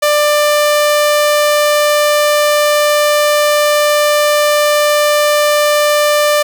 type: tone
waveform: sawtooth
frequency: 593 Hz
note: D5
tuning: 17 cents sharp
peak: -5 dBFS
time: 0.02-6.43 s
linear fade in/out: 10 ms
effects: none